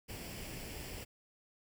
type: noise with comb filter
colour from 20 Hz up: pink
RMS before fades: -45 dBFS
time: 0.08-1.05 s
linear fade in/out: 20 ms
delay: 0.39 ms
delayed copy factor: +0.55
effects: none